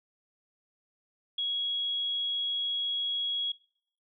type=tone; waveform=sine; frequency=3322 Hz; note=G#7; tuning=in tune; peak=-28 dBFS; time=1.38-3.52 s; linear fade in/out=5 ms; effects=noise-tail reverb RT60 0.6 s tail -21 dB re dry